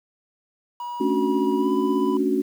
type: tone with pitch glide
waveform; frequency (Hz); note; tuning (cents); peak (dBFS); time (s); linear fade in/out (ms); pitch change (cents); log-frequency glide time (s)
triangle; 965 to 994.4; B5 to B5; -40 to +12; -27; 0.8-2.17; 2; +52; 1.57-1.69
type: chord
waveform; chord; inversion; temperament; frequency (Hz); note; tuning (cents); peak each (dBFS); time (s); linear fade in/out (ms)
sine; D major seventh; second; equal; 220 / 277.2 / 293.7 / 370; A3 / C#4 / D4 / F#4; 0 / 0 / 0 / 0; -27 / -23 / -27 / -23; 1-2.42; 10
effects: 8-bit